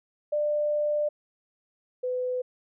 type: tone pair in turn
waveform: sine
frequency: 595 / 502.5 Hz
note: D5 / B4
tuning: +22 / +30 cents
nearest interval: minor third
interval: 292 cents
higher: first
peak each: -23 / -26 dBFS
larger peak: first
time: 0.32-1.09 / 2.03-2.42 s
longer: first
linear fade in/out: 10 ms
effects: none